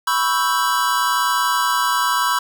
square chord, C# half-diminished seventh, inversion third, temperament equal, 987.8 / 1108.7 / 1318.5 / 1568 Hz, B5 / C#6 / E6 / G6, 0 / 0 / 0 / 0 cents, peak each -21 / -23 / -23 / -25 dBFS, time 0.07-2.39 s, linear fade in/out 5 ms, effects none

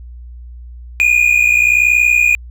triangle tone pair together, 2418 / 2479 Hz, D7 / D#7, +50 / -7 cents, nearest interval unison, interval 43 cents, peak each -10 dBFS, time 1-2.35 s, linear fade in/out 0 ms, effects added 60 Hz sine -30 dBFS peak until 2.5 s

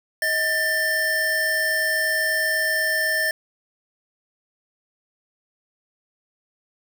square tone pair together, 630 / 1781.9 Hz, D#5 / A6, +21 / +21 cents, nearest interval octave + tritone, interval 1800 cents, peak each -29 / -21 dBFS, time 0.22-3.31 s, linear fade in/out 2 ms, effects none

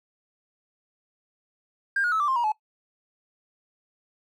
triangle tone with pitch steps, 1600 / 1442 / 1299.6 / 1171.3 / 1055.6 / 951.4 / 857.4 Hz, G6 / F#6 / E6 / D6 / C6 / A#5 / A5, +35 / -45 / -25 / -5 / +15 / +35 / -45 cents, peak -18 dBFS, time 1.96-2.52 s, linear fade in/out 5 ms, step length 80 ms, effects noise-tail reverb RT60 0.1 s tail -22 dB re dry + tanh soft clip ceiling -18 dBFS

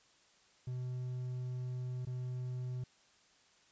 triangle tone with dropouts, 125.9 Hz, B2, 34 cents sharp, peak -35 dBFS, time 0.67-2.84 s, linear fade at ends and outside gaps 5 ms, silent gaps 2.052-2.069 s, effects white hiss -67 dBFS RMS until 3.71 s + resampled to 16000 Hz

